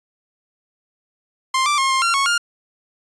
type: tone with pitch steps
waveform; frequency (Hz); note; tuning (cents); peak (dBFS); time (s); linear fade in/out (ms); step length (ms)
sawtooth; 1052 / 1174 / 1073 / 1060 / 1375 / 1102 / 1409; C6 / D6 / C6 / C6 / F6 / C#6 / F6; +9 / -1 / +43 / +22 / -27 / -11 / +15; -12; 1.54-2.38; 5; 120
effects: resampled to 22050 Hz